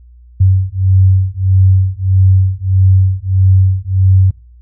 sine beating tone pair, 93.9 / 95.5 Hz, F#2 / G2, +26 / -45 cents, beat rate 1.6 Hz, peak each -10 dBFS, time 0.4-4.31 s, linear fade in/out 10 ms, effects noise-tail reverb RT60 0.4 s tail -24 dB re dry + added 60 Hz sine -37 dBFS peak until 4.61 s

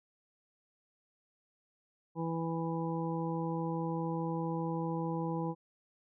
harmonic tone, 164.81 Hz, E3, in tune, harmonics 1 / 2 / 3 / 5 / 6, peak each -35 / -38 / -40 / -42 / -43 dBFS, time 2.15-5.55 s, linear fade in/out 50 ms, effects none

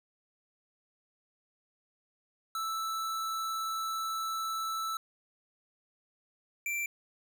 square tone pair in turn, 1318.5 / 2349 Hz, E6 / D7, 0 / 0 cents, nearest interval minor seventh, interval 1000 cents, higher second, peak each -33 / -32 dBFS, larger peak second, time 2.55-4.97 / 6.66-6.86 s, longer first, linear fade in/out 2 ms, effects none

